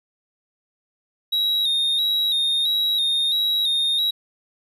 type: tone with vibrato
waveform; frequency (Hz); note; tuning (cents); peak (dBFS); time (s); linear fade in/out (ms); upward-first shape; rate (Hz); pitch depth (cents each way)
triangle; 3770; A#7; +19; -17; 1.32-4.11; 10; square; 1.5; 43
effects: none